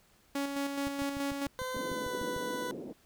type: tone with tremolo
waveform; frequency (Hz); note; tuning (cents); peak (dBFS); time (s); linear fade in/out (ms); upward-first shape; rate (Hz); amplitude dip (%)
sawtooth; 279.8; C#4; +16; -27; 0.35-1.47; 5; square; 4.7; 40
type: click train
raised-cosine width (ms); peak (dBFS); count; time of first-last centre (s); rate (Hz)
5; -31; 11; 0.87-2.365; 6.69
type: tone with pitch glide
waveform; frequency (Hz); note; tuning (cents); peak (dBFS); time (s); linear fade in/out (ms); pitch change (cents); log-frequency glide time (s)
20% pulse; 512 to 495.4; C5 to B4; -38 to +5; -30; 1.59-2.71; 0; -57; 1.78-2.18
type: band-pass noise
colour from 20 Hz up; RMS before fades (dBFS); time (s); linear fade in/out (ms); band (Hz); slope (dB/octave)
pink; -41; 1.74-2.93; 5; 220 to 470; 24
effects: pink hiss -65 dBFS RMS until 3.05 s